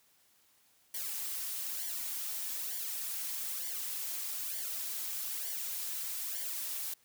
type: noise with flanger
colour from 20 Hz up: blue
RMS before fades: -38 dBFS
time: 0.94-6.94 s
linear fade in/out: 5 ms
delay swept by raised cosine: 0.76 to 4.26 ms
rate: 1.1 Hz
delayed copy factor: -0.7
effects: white hiss -68 dBFS RMS until 7.04 s + high-pass 60 Hz 12 dB/octave